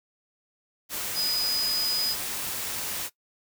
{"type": "tone in noise", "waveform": "sine", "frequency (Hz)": 4974, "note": "D#8", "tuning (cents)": -1, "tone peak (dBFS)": -24, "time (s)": [1.14, 2.16], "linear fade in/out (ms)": 50, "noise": "white", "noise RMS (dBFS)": -32, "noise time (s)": [0.89, 3.1], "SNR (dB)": 5, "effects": ["noise-tail reverb RT60 0.1 s tail -19 dB re dry"]}